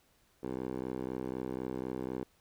10% pulse tone with band-pass filter, 64 Hz, C2, 38 cents flat, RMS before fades -38 dBFS, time 0.43-2.24 s, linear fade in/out 5 ms, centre 420 Hz, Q 1.3, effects pink hiss -69 dBFS RMS until 2.4 s

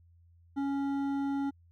sine tone with hard clipping, 278 Hz, C#4, 5 cents sharp, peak -31 dBFS, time 0.56-1.51 s, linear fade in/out 20 ms, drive 9 dB, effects added 85 Hz sine -58 dBFS peak until 1.71 s

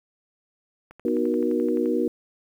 click train, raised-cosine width 0.5 ms, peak -30 dBFS, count 12, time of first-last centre 0.91-1.858 s, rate 11.6 Hz
sine chord, B major seventh, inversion none, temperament equal with one note detuned, 246.9 / 311.1 / 370 / 473.8 Hz, B3 / D#4 / F#4 / A#4, 0 / 0 / 0 / +28 cents, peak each -26 dBFS, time 1.05-2.08 s, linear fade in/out 2 ms
effects 9-bit

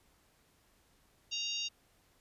harmonic tone, 932.3 Hz, A#5, in tune, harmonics 3 / 4 / 5 / 6 / 7, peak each -38 / -40 / -42 / -44 / -45 dBFS, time 1.31-1.69 s, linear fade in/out 20 ms, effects pink hiss -69 dBFS RMS until 2.2 s + resampled to 32000 Hz

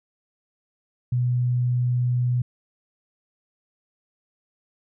sine tone, 123.47 Hz, B2, in tune, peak -19 dBFS, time 1.12-2.42 s, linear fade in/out 5 ms, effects none

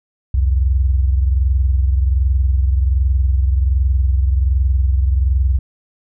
sine tone pair together, 64.71 / 86 Hz, C2 / F2, -19 / -26 cents, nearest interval perfect fourth, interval 493 cents, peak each -12 / -20 dBFS, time 0.34-5.59 s, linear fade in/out 5 ms, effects none

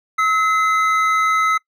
triangle tone pair together, 1292 / 2051 Hz, E6 / C7, -35 / -35 cents, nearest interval minor sixth, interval 800 cents, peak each -13 / -19 dBFS, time 0.18-1.58 s, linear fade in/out 10 ms, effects noise-tail reverb RT60 0.1 s tail -23 dB re dry

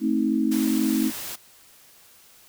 sine chord, A diminished, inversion none, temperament just, 220 / 264 / 316.8 Hz, A3 / C4 / Eb4, 0 / +16 / +31 cents, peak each -24 dBFS, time 0-1.12 s, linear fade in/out 50 ms
white noise, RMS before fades -34 dBFS, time 0.51-1.36 s, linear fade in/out 10 ms
effects white hiss -53 dBFS RMS until 2.48 s

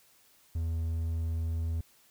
triangle tone, 81.9 Hz, E2, 11 cents flat, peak -27 dBFS, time 0.55-1.81 s, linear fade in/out 5 ms, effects white hiss -63 dBFS RMS until 2.1 s

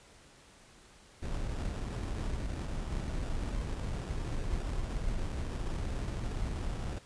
brown noise with sample-and-hold, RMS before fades -35 dBFS, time 1.22-6.99 s, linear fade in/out 10 ms, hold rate 2100 Hz, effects pink hiss -58 dBFS RMS until 7.05 s + resampled to 22050 Hz

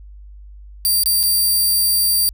5% pulse tone with dropouts, 4703 Hz, D8, 2 cents sharp, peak -7 dBFS, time 0.85-2.29 s, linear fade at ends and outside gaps 0 ms, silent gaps 1.035-1.059 / 1.231-1.236 s, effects added 50 Hz sine -36 dBFS peak until 2.33 s

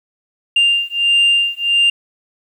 sine beating tone pair, 2794 / 2795.5 Hz, F7 / F7, 0 / +1 cents, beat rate 1.5 Hz, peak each -13 dBFS, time 0.56-1.9 s, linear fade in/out 5 ms, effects tanh soft clip ceiling -7 dBFS + 8-bit

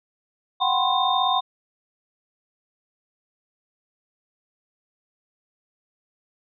sine tone cluster, 732 / 771 / 1007 / 1062 / 3646 Hz, F#5 / G5 / B5 / C6 / A#7, -19 / -29 / +33 / +25 / -39 cents, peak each -25 dBFS, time 0.6-1.41 s, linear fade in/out 20 ms, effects none

